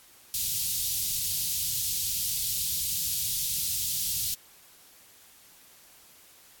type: band-stop noise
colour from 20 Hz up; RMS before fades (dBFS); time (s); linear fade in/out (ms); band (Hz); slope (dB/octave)
white; -29; 0.34-4.34; 0; 150 to 3400; 24
effects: white hiss -55 dBFS RMS until 6.6 s + AAC 64 kbps